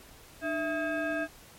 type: tone with frequency modulation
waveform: sine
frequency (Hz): 659.3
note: E5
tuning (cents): 0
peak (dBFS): -28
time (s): 0.41-1.28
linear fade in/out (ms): 50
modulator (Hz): 961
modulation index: 1.3
effects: pink hiss -53 dBFS RMS until 1.58 s + MP3 64 kbps